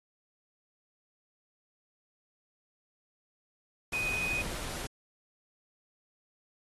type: tone in noise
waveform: sine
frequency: 2497 Hz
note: D#7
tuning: 6 cents sharp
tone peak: -30 dBFS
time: 3.93-4.42 s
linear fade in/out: 5 ms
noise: pink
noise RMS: -39 dBFS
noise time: 3.92-4.87 s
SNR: +6 dB
effects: AAC 32 kbps